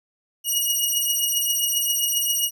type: beating tone pair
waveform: 10% pulse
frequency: 2889 / 2896.5 Hz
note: F#7 / F#7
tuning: -42 / -38 cents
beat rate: 7.5 Hz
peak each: -15 dBFS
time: 0.44-2.51 s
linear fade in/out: 50 ms
effects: none